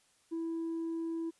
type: tone with tanh clipping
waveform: triangle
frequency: 329.6 Hz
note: E4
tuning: in tune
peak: -34 dBFS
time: 0.31-1.31 s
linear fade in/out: 20 ms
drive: 6 dB
effects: white hiss -69 dBFS RMS until 1.39 s + resampled to 24000 Hz